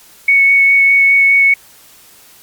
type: tone with vibrato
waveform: sine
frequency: 2217 Hz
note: C#7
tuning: in tune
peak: -6 dBFS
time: 0.28-1.54 s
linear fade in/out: 5 ms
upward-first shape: sine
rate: 4.9 Hz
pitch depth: 9 cents each way
effects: white hiss -43 dBFS RMS until 2.42 s + Opus 48 kbps